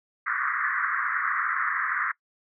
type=band-pass noise; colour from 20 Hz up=pink; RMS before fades=-27 dBFS; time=0.26-2.12 s; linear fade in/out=10 ms; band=1100 to 2000 Hz; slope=96 dB/octave; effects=noise-tail reverb RT60 0.1 s tail -22 dB re dry